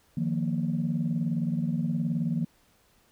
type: chord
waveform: sine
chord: Eb suspended second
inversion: none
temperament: equal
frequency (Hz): 155.56 / 174.61 / 233.1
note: Eb3 / F3 / Bb3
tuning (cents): 0 / 0 / 0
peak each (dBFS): -29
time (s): 0.17-2.45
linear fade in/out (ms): 5
effects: tanh soft clip ceiling -18 dBFS + pink hiss -64 dBFS RMS until 3.11 s